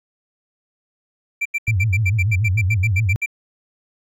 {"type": "tone bursts", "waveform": "triangle", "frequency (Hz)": 2349, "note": "D7", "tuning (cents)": 0, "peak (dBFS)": -16, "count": 15, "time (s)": [1.41, 3.261], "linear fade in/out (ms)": 10, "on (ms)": 45, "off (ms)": 84}
{"type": "tone with vibrato", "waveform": "sine", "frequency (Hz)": 100.9, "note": "G#2", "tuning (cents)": -49, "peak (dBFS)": -15, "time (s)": [1.68, 3.16], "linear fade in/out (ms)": 0, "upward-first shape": "sine", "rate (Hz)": 6.9, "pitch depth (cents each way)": 210}
{"effects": ["tanh soft clip ceiling -5 dBFS"]}